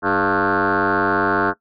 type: tone with frequency modulation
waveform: sine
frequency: 888 Hz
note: A5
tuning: 16 cents sharp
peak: -14 dBFS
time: 0.02-1.54 s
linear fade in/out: 50 ms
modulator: 94.9 Hz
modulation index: 7
effects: noise-tail reverb RT60 0.1 s tail -19 dB re dry + tanh soft clip ceiling -11 dBFS